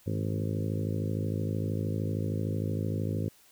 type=harmonic tone with a mistuned harmonic; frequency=53.1 Hz; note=G#1; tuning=39 cents sharp; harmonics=2 / 3 / 4 / 5 / 6 / 7 / 8 / 9 / 10; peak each=-31 / -35 / -37 / -39 / -41 / -42 / -43 / -44 / -45 dBFS; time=0.06-3.29 s; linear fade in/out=10 ms; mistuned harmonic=2; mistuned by=-78 cents; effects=white hiss -60 dBFS RMS until 3.51 s